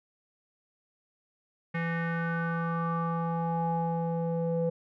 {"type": "tone with low-pass filter sweep", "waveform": "square", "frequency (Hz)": 167, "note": "E3", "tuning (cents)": 23, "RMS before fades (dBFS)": -30, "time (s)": [1.74, 4.7], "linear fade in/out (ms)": 10, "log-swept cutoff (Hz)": [2000, 540], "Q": 5.3, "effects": []}